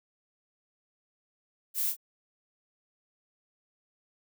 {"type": "noise with echo", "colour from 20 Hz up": "violet", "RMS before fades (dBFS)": -30, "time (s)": [1.74, 1.94], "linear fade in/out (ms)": 50, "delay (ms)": 27, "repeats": 1, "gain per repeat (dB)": -6, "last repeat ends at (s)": 1.967, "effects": []}